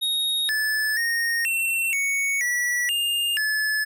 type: tone with pitch steps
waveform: square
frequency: 3748 / 1736 / 1855 / 2706 / 2223 / 1946 / 2815 / 1724 Hz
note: A#7 / A6 / A#6 / E7 / C#7 / B6 / F7 / A6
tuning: +9 / -24 / -9 / +45 / +4 / -26 / +13 / -36 cents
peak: -22 dBFS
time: 0.01-3.85 s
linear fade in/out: 20 ms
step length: 480 ms
effects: none